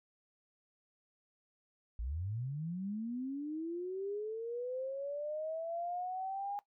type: linear sweep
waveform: sine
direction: up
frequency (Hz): 51.7 to 818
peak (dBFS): -36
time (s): 1.99-6.59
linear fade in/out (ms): 0
effects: noise-tail reverb RT60 0.1 s tail -17 dB re dry